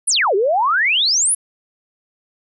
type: exponential two-way sweep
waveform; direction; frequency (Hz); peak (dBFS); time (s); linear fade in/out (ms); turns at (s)
sine; down then up; 11090 to 370 to 11090; -13; 0.07-1.35; 10; 0.35
effects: none